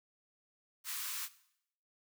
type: high-pass noise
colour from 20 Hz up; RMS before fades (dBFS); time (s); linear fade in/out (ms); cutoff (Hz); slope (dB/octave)
white; -40; 0.84-1.29; 50; 940; 96
effects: noise-tail reverb RT60 0.7 s tail -17 dB re dry